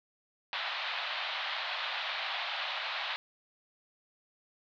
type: band-pass noise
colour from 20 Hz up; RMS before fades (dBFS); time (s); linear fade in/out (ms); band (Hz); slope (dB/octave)
white; -36; 0.53-3.16; 0; 620 to 4000; 48
effects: none